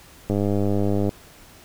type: click train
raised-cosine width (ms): 2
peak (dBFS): -10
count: 81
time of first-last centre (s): 0.3-1.092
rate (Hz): 101
effects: pink hiss -48 dBFS RMS until 1.64 s